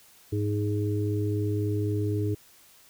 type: harmonic tone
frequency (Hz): 103.83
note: G#2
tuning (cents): 0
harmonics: 1 / 3 / 4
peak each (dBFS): -26 / -31 / -32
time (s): 0.32-2.35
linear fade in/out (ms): 10
effects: white hiss -56 dBFS RMS until 2.89 s